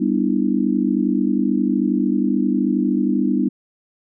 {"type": "chord", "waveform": "sine", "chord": "E minor seventh", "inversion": "first", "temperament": "just", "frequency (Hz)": [197.78, 247.2, 296.7, 329.6], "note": ["G3", "B3", "D4", "E4"], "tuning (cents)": [16, 2, 18, 0], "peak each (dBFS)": [-21, -20, -21, -24], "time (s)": [0, 3.49], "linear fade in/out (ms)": 10, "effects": []}